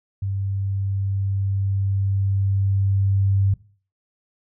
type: tone with level ramp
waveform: sine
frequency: 98 Hz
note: G2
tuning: in tune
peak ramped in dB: -22 to -15 dBFS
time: 0.22-3.54 s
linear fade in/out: 5 ms
effects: noise-tail reverb RT60 0.4 s tail -19 dB re dry